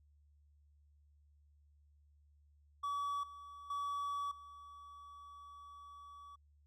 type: tone with level steps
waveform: triangle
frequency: 1141 Hz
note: C#6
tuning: 50 cents sharp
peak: -34 / -48 / -35 / -50 dBFS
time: 2.83-6.36 s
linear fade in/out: 10 ms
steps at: 3.23 / 3.7 / 4.31 s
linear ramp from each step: 5 ms
effects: added 73 Hz sine -65 dBFS peak until 6.66 s